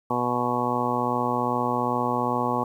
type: harmonic tone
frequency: 122.5 Hz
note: B2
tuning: 14 cents flat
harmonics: 1 / 2 / 3 / 4 / 5 / 6 / 7 / 8 / 9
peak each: -34 / -29 / -33 / -31 / -34 / -33 / -28 / -32 / -29 dBFS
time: 0.1-2.64 s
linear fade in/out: 5 ms
effects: 9-bit